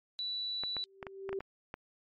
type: tone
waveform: sine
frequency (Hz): 3951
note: B7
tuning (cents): 0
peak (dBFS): -34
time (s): 0.19-0.84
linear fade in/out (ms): 0
type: clicks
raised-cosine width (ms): 0.5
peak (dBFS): -25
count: 8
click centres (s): 0.636 / 0.767 / 1.028 / 1.068 / 1.292 / 1.329 / 1.406 / 1.741
type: tone with exponential growth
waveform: sine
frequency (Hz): 388.4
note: G4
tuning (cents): -16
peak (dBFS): -32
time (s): 0.7-1.39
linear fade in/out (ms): 2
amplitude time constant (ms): 150
effects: MP3 48 kbps